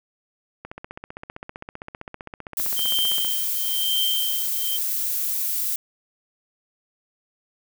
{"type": "click train", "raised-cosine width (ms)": 0.5, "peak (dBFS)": -20, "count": 41, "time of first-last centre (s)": [0.65, 3.247], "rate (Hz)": 15.4}
{"type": "noise", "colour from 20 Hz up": "violet", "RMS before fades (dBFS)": -25, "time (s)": [2.57, 5.76], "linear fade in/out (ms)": 2}
{"type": "tone with tremolo", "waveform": "sine", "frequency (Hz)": 3136, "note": "G7", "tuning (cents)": 0, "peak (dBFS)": -20, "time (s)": [2.76, 4.78], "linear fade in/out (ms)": 20, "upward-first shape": "triangle", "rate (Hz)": 1, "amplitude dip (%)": 100}
{"effects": []}